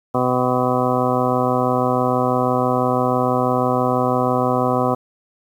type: harmonic tone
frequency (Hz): 126.1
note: B2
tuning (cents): +36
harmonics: 1 / 2 / 3 / 4 / 5 / 6 / 8 / 9 / 10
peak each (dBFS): -25 / -22 / -26 / -22 / -25 / -23 / -25 / -27 / -28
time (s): 0.14-4.95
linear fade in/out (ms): 10
effects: 8-bit